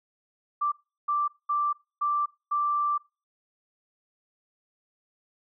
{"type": "tone bursts at uneven times", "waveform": "sine", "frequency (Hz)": 1174, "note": "D6", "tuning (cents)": -1, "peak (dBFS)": -23, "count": 5, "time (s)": [[0.61, 0.72], [1.08, 1.28], [1.49, 1.73], [2.01, 2.26], [2.51, 2.98]], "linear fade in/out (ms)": 10, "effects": ["noise-tail reverb RT60 0.3 s tail -24 dB re dry"]}